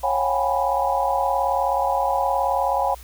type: tone cluster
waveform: sine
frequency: 549 / 721 / 798 / 837 / 987 Hz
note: C#5 / F#5 / G5 / G#5 / B5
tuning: -17 / -45 / +31 / +13 / -1 cents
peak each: -25 dBFS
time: 0.03-2.95 s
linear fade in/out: 10 ms
effects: added 60 Hz sine -40 dBFS peak until 3.03 s + white hiss -47 dBFS RMS until 3.03 s